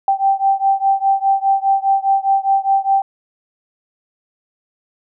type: beating tone pair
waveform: sine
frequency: 780 / 784.9 Hz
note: G5 / G5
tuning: -9 / +2 cents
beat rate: 4.9 Hz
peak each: -15 / -16 dBFS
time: 0.08-3.02 s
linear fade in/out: 2 ms
effects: none